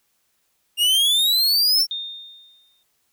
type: exponential sweep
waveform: 45% pulse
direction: up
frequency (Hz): 2800 to 5520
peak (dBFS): -15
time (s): 0.77-1.87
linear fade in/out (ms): 50
type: tone with exponential decay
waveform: sine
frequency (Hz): 3650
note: A#7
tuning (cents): -37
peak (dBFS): -23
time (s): 1.91-2.83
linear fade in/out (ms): 1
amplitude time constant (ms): 200
effects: white hiss -68 dBFS RMS until 3.12 s